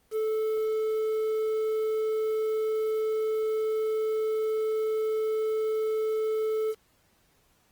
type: tone with quantisation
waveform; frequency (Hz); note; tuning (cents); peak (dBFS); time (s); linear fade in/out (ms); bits
triangle; 436.5; A4; -14; -23; 0.11-6.75; 50; 8
effects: pink hiss -66 dBFS RMS until 7.71 s + Opus 24 kbps